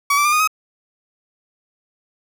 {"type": "tone with pitch steps", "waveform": "30% pulse", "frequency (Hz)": [1134, 1165.9, 1198.7, 1232.4, 1267], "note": ["C#6", "D6", "D6", "D#6", "D#6"], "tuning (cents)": [39, -13, 35, -17, 31], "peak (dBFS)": -11, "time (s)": [0.1, 0.475], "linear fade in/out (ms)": 5, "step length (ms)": 75, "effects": []}